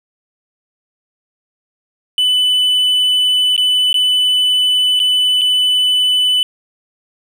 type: tone with dropouts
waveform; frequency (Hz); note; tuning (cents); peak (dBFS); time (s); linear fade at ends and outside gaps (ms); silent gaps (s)
triangle; 2996; F#7; +21; -9; 2.18-6.43; 1; 3.564-3.578 / 3.929-3.942 / 4.993-5 / 5.412-5.416
effects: none